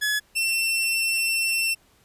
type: tone pair in turn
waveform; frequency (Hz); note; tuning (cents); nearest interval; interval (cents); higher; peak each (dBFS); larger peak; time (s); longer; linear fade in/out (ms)
sawtooth; 1699 / 2697; G#6 / E7; +39 / +39; minor sixth; 800; second; -18; neither; 0.01-0.2 / 0.35-1.75; second; 20
effects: pink hiss -60 dBFS RMS until 2.04 s + resampled to 32000 Hz